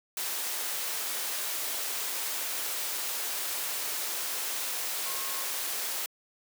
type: tone in noise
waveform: sine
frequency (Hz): 1079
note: C#6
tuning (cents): -47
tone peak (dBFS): -42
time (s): 5.06-5.44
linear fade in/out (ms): 2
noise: white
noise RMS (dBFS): -33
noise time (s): 0.17-6.06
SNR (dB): -12
effects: high-pass 400 Hz 12 dB/octave